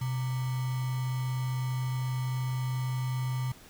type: tone with sample-and-hold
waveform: sine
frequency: 127.5 Hz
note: C3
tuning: 44 cents flat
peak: -28 dBFS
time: 0.01-3.52 s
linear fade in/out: 5 ms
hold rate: 1050 Hz
effects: pink hiss -53 dBFS RMS until 3.69 s